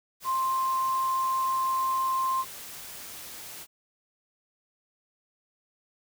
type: tone in noise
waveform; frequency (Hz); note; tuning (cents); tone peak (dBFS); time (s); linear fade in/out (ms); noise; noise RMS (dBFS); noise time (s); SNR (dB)
sine; 1051; C6; +7; -24; 0.24-2.45; 50; white; -42; 0.2-3.67; +15
effects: none